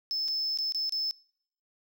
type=tone with dropouts; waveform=triangle; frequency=5250 Hz; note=E8; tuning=8 cents flat; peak=-27 dBFS; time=0.11-1.11 s; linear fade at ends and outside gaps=0 ms; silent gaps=0.28-0.284 / 0.574-0.587 / 0.722-0.747 / 0.894-0.923 s; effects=noise-tail reverb RT60 0.7 s tail -26 dB re dry